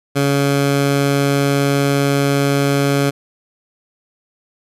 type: tone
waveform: 15% pulse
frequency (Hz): 140.4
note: C#3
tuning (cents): +22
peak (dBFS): -7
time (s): 0.15-3.11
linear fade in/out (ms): 20
effects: resampled to 32000 Hz